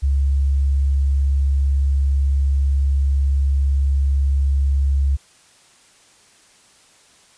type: tone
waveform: sine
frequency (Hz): 69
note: C#2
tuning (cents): -7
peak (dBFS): -14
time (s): 0.02-5.17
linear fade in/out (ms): 20
effects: white hiss -52 dBFS RMS until 7.37 s + resampled to 22050 Hz